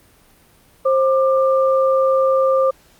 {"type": "tone pair together", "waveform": "sine", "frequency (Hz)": [530, 1189.8], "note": ["C5", "D6"], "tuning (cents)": [22, 22], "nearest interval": "octave + major second", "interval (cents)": 1400, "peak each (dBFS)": [-13, -20], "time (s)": [0.85, 2.71], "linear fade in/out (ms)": 10, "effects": ["pink hiss -52 dBFS RMS until 2.99 s", "Opus 32 kbps"]}